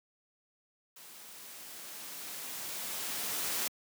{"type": "noise with level ramp", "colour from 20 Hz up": "white", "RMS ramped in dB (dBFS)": [-52, -33], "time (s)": [0.96, 3.68], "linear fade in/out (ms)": 5, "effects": ["high-pass 150 Hz 12 dB/octave"]}